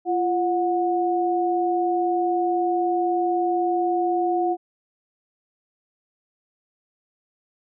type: tone pair together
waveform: sine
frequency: 345.1 / 729 Hz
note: F4 / F#5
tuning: -21 / -26 cents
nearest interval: octave + minor second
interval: 1295 cents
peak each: -22 dBFS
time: 0.05-4.57 s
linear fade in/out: 50 ms
effects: none